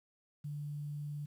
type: tone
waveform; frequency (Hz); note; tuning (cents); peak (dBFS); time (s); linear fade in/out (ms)
sine; 146.83; D3; 0; -38; 0.44-1.26; 10
effects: 11-bit